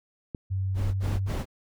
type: click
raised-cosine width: 3 ms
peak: -21 dBFS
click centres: 0.348 s
type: tone with pitch glide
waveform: sine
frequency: 95.5 to 96.5 Hz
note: G2 to G2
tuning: -45 to -27 cents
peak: -25 dBFS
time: 0.5-1.3 s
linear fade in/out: 20 ms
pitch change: +18 cents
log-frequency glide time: 0.78-1 s
type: noise bursts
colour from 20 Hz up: brown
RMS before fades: -30 dBFS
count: 3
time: 0.74-1.456 s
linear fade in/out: 50 ms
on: 200 ms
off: 58 ms
effects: none